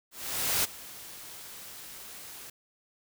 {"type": "noise with ADSR envelope", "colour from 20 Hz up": "white", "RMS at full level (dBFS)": -26, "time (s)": [0.11, 2.5], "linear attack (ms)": 530, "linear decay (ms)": 17, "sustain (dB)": -19, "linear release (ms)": 5, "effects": []}